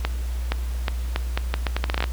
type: accelerating click train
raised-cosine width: 0.3 ms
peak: -7 dBFS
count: 15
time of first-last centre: 0.05-2.041 s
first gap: 470 ms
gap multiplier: 0.77
effects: added 60 Hz sine -24 dBFS peak until 2.12 s + pink hiss -43 dBFS RMS until 2.12 s